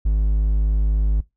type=tone; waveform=triangle; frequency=51.91 Hz; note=G#1; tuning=in tune; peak=-13 dBFS; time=0.05-1.21 s; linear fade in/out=10 ms; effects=noise-tail reverb RT60 0.2 s tail -22 dB re dry